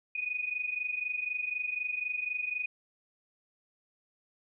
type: tone pair together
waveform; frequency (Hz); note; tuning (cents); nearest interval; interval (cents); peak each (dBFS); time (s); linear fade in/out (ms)
sine; 2461 / 2485; D#7 / D#7; -20 / -3; unison; 17; -36 / -33; 0.15-2.66; 5
effects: none